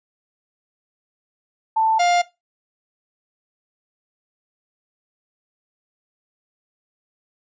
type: tone pair in turn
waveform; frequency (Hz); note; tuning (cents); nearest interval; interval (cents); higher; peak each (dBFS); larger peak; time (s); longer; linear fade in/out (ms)
sine / 45% pulse; 886 / 703.2; A5 / F5; +12 / +12; major third; 400; first; -15; neither; 1.76-1.99 / 1.99-2.22; neither; 10
effects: noise-tail reverb RT60 0.2 s tail -17 dB re dry + resampled to 16000 Hz